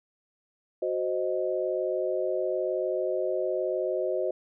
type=chord; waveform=sine; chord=C diminished; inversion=second; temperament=equal; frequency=370 / 523.3 / 622.3 Hz; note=Gb4 / C5 / Eb5; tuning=0 / 0 / 0 cents; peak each=-30 dBFS; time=0.82-4.31 s; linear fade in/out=5 ms; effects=none